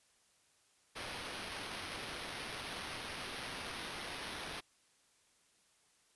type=noise with sample-and-hold; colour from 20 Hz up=white; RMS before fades=-44 dBFS; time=0.95-4.61 s; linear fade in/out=20 ms; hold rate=7350 Hz; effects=white hiss -71 dBFS RMS until 6.15 s + resampled to 24000 Hz